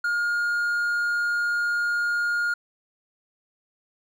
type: tone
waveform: triangle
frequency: 1421 Hz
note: F6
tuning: 30 cents sharp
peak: -20 dBFS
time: 0.04-2.54 s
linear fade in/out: 5 ms
effects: none